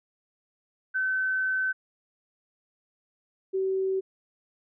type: tone pair in turn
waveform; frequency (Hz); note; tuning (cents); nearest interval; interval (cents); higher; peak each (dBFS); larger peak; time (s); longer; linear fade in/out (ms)
sine; 1527 / 381.8; G6 / G4; -46 / -46; 2 octaves; 2400; first; -24; neither; 0.94-1.73 / 3.53-4.01; first; 20
effects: none